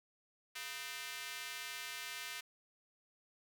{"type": "tone with high-pass filter", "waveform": "square", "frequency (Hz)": 139.4, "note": "C#3", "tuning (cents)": 10, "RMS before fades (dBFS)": -45, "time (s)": [0.55, 2.41], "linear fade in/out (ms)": 10, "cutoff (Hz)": 2100, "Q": 1.2, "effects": []}